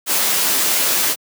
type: noise with comb filter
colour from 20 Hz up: white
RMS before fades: -17 dBFS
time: 0.06-1.16 s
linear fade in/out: 50 ms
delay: 11 ms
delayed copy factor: +0.5
effects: high-pass 200 Hz 12 dB/octave